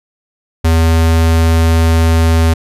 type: tone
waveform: square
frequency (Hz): 81.8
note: E2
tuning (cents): -13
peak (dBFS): -8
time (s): 0.64-2.54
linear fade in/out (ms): 10
effects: resampled to 32000 Hz